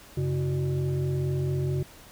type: tone with frequency modulation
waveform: sine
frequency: 137.8 Hz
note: C#3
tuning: 10 cents flat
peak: -24 dBFS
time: 0.17-1.83 s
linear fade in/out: 5 ms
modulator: 231 Hz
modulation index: 0.85
effects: pink hiss -50 dBFS RMS until 2.11 s